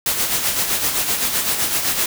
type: noise with tremolo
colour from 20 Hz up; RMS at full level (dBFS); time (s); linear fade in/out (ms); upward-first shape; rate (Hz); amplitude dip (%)
white; -18; 0.06-2.06; 2; sine; 7.8; 50
effects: none